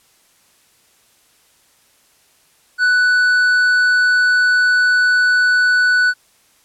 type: tone with tanh clipping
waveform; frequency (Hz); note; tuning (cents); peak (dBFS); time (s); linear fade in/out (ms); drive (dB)
sine; 1486; F#6; +7; -12; 2.78-6.14; 50; 7
effects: white hiss -55 dBFS RMS until 6.64 s + low-pass 12000 Hz 12 dB/octave